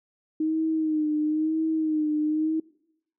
sine tone with vibrato, 311.1 Hz, D#4, in tune, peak -22 dBFS, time 0.4-2.6 s, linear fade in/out 5 ms, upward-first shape sine, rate 1 Hz, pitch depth 47 cents each way, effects noise-tail reverb RT60 0.8 s tail -21 dB re dry

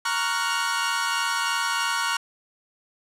sawtooth chord, Gb major seventh, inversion first, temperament equal with one note detuned, 932.3 / 1115.2 / 1396.9 / 1480 Hz, Bb5 / Db6 / F6 / Gb6, 0 / +10 / 0 / 0 cents, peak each -25 dBFS, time 0.05-2.17 s, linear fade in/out 5 ms, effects low-pass 10000 Hz 12 dB/octave

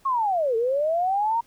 sine linear two-way sweep, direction down then up, 1108.7 to 440 to 945 Hz, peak -20 dBFS, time 0.05-1.41 s, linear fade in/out 10 ms, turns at 0.56 s, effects pink hiss -59 dBFS RMS until 1.46 s

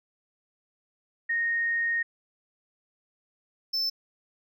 sine / triangle tone pair in turn, 1857 / 5286 Hz, A#6 / E8, -7 / +4 cents, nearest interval octave + tritone, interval 1811 cents, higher second, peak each -24 dBFS, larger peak neither, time 1.29-2.03 / 3.73-3.9 s, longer first, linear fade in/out 10 ms, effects none

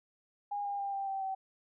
sine tone with pitch steps, 816 / 806.2 / 796.4 / 786.8 / 777.4 / 768 Hz, G#5 / G5 / G5 / G5 / G5 / G5, -31 / +48 / +27 / +6 / -15 / -36 cents, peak -33 dBFS, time 0.51-1.35 s, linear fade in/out 10 ms, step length 140 ms, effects none

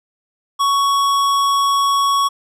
sine tone with hard clipping, 1115 Hz, C#6, 10 cents sharp, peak -15 dBFS, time 0.59-2.29 s, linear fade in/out 20 ms, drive 15 dB, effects none

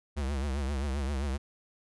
square tone with vibrato, 69.3 Hz, C#2, in tune, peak -30 dBFS, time 0.16-1.38 s, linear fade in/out 20 ms, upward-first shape triangle, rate 7.6 Hz, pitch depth 140 cents each way, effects resampled to 24000 Hz

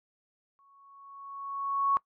sine tone with exponential growth, 1108.7 Hz, C#6, in tune, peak -21 dBFS, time 0.59-1.97 s, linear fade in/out 0 ms, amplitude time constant 300 ms, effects noise-tail reverb RT60 0.1 s tail -22 dB re dry

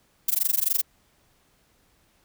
violet noise with amplitude modulation, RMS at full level -20 dBFS, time 0.28-0.82 s, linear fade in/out 5 ms, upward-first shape sine, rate 23.6 Hz, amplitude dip 100%, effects pink hiss -64 dBFS RMS until 2.24 s

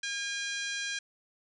harmonic tone with a mistuned harmonic, 810 Hz, G#5, 43 cents flat, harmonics 2 / 3 / 4 / 5 / 6 / 7 / 8 / 9 / 10, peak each -36 / -40 / -40 / -42 / -47 / -43 / -46 / -49 / -48 dBFS, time 0.03-0.99 s, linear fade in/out 5 ms, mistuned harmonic 8, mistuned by -44 cents, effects none

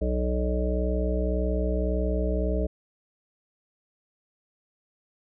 harmonic tone, 61.8 Hz, B1, 2 cents sharp, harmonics 1 / 3 / 5 / 7 / 9 / 10, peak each -25 / -32 / -34 / -32 / -35 / -33 dBFS, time 0.01-2.67 s, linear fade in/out 10 ms, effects none

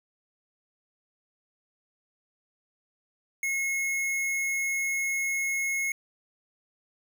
square tone, 2171 Hz, C#7, 37 cents flat, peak -27 dBFS, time 3.43-5.92 s, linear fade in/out 2 ms, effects none

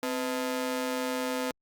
sawtooth ring-modulated tone, 381.4 Hz, G4, 47 cents flat, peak -22 dBFS, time 0.03-1.51 s, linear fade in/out 0 ms, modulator 121 Hz, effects Opus 48 kbps

